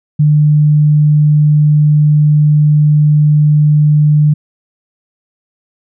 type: tone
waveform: sine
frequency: 150 Hz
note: D3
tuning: 37 cents sharp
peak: -5 dBFS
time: 0.19-4.34 s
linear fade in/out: 10 ms
effects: none